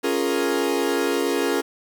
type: chord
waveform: 40% pulse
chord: Bb minor seventh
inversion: first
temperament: equal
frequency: 277.2 / 349.2 / 415.3 / 466.2 Hz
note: Db4 / F4 / Ab4 / Bb4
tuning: 0 / 0 / 0 / 0 cents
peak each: -25 dBFS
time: 0.03-1.62 s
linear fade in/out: 20 ms
effects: 9-bit